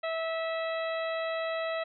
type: harmonic tone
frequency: 652 Hz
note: E5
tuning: 19 cents flat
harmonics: 1 / 2 / 3 / 4 / 5 / 6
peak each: -31 / -38 / -39 / -43 / -47 / -45 dBFS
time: 0.03-1.84 s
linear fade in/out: 10 ms
effects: none